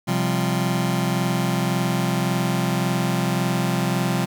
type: chord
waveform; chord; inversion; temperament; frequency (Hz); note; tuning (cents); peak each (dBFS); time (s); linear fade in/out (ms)
sawtooth; C suspended fourth; none; just; 130.81 / 174.42 / 196.22; C3 / F3 / G3; 0 / -2 / +2; -20 / -19 / -21; 0.07-4.26; 20
effects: 9-bit